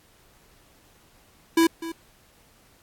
square tone with echo, 330 Hz, E4, 2 cents sharp, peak -16 dBFS, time 1.57-1.67 s, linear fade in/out 5 ms, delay 250 ms, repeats 1, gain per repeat -15 dB, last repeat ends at 1.92 s, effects pink hiss -58 dBFS RMS until 2.82 s + AAC 64 kbps

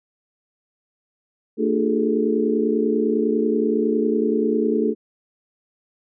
sine tone cluster, 226.1 / 297.4 / 355.5 / 407.2 / 437.3 Hz, A3 / D4 / F4 / G#4 / A4, +47 / +22 / +31 / -34 / -11 cents, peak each -22 / -24 / -27 / -24 / -23 dBFS, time 1.57-4.95 s, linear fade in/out 50 ms, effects none

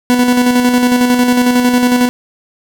40% pulse tone with tremolo, 246.9 Hz, B3, in tune, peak -6 dBFS, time 0.1-2.09 s, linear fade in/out 0 ms, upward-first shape square, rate 11 Hz, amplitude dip 40%, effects none

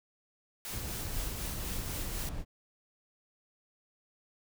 white noise with tremolo, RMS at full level -40 dBFS, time 0.65-2.29 s, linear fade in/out 0 ms, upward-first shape sine, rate 4 Hz, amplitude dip 35%
brown noise, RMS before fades -38 dBFS, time 0.69-2.45 s, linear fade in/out 50 ms
effects none

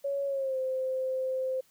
sine tone with pitch glide, 558 to 520.6 Hz, C#5 to C5, +11 to -9 cents, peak -28 dBFS, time 0.04-1.61 s, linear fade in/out 10 ms, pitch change -120 cents, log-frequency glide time 0.26-0.58 s, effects white hiss -65 dBFS RMS until 1.7 s

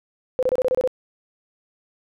sine tone bursts, 510 Hz, C5, 44 cents flat, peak -16 dBFS, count 8, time 0.39-0.875 s, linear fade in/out 0 ms, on 37 ms, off 27 ms, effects none

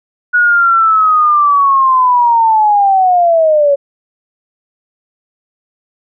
sine linear sweep, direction down, 1464 to 554.4 Hz, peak -6 dBFS, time 0.33-3.76 s, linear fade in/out 20 ms, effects none

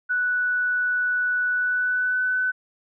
sine tone with pitch glide, 1480 to 1505.9 Hz, F#6 to F#6, 0 to +30 cents, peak -20 dBFS, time 0.09-2.52 s, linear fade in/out 20 ms, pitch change +30 cents, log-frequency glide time 1.51-2.39 s, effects none

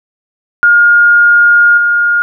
sine tone with level steps, 1421 Hz, F6, 30 cents sharp, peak -3 / -7 dBFS, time 0.63-2.22 s, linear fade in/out 0 ms, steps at 1.77 s, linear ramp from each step 10 ms, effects none

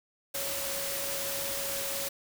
sine tone in noise, 554.4 Hz, C#5, in tune, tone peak -39 dBFS, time 0.34-2.09 s, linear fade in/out 10 ms, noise white, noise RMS -34 dBFS, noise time 0.34-2.09 s, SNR -8 dB, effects none

